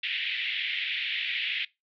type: band-pass noise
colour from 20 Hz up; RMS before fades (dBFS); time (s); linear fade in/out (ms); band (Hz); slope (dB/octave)
pink; -31; 0.03-1.65; 5; 2000 to 3500; 48
effects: noise-tail reverb RT60 0.2 s tail -21 dB re dry